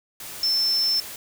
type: tone in noise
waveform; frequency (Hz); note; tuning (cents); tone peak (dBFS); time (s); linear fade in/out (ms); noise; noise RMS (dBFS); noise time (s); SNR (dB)
sine; 5320; E8; +15; -19; 0.43-1; 2; white; -37; 0.2-1.16; +15
effects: none